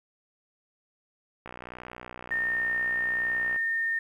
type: click train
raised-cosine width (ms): 0.5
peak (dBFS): -25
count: 130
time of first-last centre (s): 1.46-3.561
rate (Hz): 61.4
type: tone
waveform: sine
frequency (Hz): 1824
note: A#6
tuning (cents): -38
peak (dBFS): -25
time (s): 2.31-3.99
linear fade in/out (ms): 5
effects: 10-bit